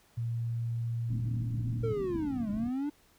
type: tone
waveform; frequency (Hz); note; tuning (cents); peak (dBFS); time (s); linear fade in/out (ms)
sine; 116.54; A#2; 0; -30; 0.17-1.93; 10
type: low-pass noise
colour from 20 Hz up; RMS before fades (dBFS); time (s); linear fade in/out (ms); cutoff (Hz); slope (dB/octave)
white; -40; 1.09-2.7; 10; 300; 96
type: linear two-way sweep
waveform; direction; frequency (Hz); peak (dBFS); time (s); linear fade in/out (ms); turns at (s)
triangle; down then up; 464 to 200 to 299.4; -28; 1.83-2.9; 10; 2.5
effects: pink hiss -64 dBFS RMS until 3.18 s

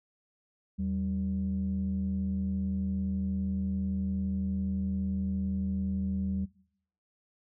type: tone pair together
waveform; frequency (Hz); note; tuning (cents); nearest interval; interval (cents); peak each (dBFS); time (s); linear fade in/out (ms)
sine; 80.9 / 192.67; E2 / G3; -32 / -30; octave + minor third; 1502; -33 / -29; 0.78-6.46; 20
effects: noise-tail reverb RT60 0.7 s tail -22 dB re dry + tanh soft clip ceiling -23 dBFS

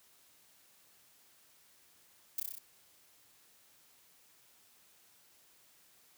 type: noise with echo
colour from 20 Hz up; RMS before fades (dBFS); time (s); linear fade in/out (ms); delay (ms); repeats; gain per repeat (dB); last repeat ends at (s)
violet; -33; 2.38-2.4; 5; 31; 6; -2; 2.586
effects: white hiss -65 dBFS RMS until 6.17 s + high-pass 60 Hz 12 dB/octave

